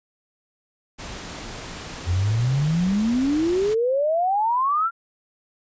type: noise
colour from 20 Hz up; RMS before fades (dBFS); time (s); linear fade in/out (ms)
pink; -35; 0.98-3.75; 20
type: exponential sweep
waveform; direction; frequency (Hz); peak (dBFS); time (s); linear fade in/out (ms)
sine; up; 83 to 1396.9; -18; 2.05-4.91; 50
effects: resampled to 16000 Hz